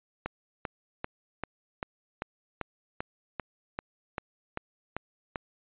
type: click train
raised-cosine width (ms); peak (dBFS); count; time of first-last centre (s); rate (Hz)
0.5; -17; 14; 0.26-5.358; 2.55
effects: resampled to 8000 Hz